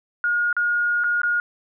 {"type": "tone with dropouts", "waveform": "sine", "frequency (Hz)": 1432, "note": "F6", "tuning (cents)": 43, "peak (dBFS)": -18, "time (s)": [0.24, 1.4], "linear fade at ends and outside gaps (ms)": 1, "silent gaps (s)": [[0.528, 0.566], [1.037, 1.042], [1.217, 1.233]], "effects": []}